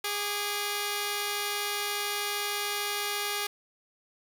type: tone pair together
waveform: 5% pulse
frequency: 411.2 / 1162 Hz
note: G#4 / D6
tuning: -17 / -19 cents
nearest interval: octave + tritone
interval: 1798 cents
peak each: -19 / -24 dBFS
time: 0.04-3.47 s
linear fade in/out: 5 ms
effects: none